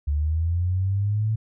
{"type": "linear sweep", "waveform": "sine", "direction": "up", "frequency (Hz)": [71, 111.4], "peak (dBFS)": -20, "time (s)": [0.07, 1.36], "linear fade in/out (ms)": 10, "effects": []}